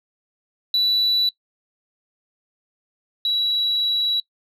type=tone pair in turn; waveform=sine; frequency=3951 / 3908 Hz; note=B7 / B7; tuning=0 / -19 cents; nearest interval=unison; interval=19 cents; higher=first; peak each=-14 / -17 dBFS; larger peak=first; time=0.74-1.29 / 3.25-4.2 s; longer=second; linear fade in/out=2 ms; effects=noise-tail reverb RT60 0.1 s tail -21 dB re dry + tanh soft clip ceiling -14 dBFS